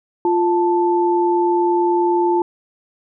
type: tone pair together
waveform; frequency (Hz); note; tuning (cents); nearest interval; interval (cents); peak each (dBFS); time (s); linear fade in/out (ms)
sine; 349.2 / 879.9; F4 / A5; 0 / 0; octave + major third; 1600; -15 / -18; 0.25-2.42; 2
effects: none